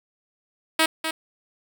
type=tone with echo; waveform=5% pulse; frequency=319.6 Hz; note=D#4; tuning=47 cents sharp; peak=-5 dBFS; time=0.79-0.86 s; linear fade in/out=5 ms; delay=250 ms; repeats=1; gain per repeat=-8 dB; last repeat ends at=1.11 s; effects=none